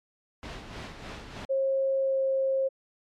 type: noise with tremolo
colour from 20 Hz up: pink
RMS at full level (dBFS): -38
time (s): 0.43-1.45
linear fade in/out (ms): 0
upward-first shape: sine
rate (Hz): 3.3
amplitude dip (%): 50
type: tone with pitch glide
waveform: sine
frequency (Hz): 538 to 534.9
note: C5 to C5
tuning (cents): +48 to +38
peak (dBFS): -23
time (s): 1.49-2.69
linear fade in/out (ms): 20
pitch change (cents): -10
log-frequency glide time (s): 2-2.19
effects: low-pass 4000 Hz 12 dB/octave + MP3 96 kbps